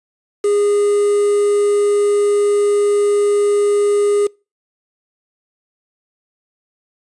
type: tone with quantisation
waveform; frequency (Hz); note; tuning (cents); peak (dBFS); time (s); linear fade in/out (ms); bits
triangle; 410.1; G#4; -22; -10; 0.44-4.27; 5; 5
effects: noise-tail reverb RT60 0.3 s tail -26 dB re dry + resampled to 24000 Hz